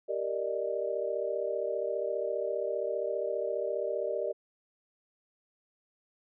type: chord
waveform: sine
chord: Eb major seventh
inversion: first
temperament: equal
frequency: 392 / 466.2 / 587.3 / 622.3 Hz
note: G4 / Bb4 / D5 / Eb5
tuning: 0 / 0 / 0 / 0 cents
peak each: -36 / -35 / -34 / -36 dBFS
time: 0.08-4.33 s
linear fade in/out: 20 ms
effects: none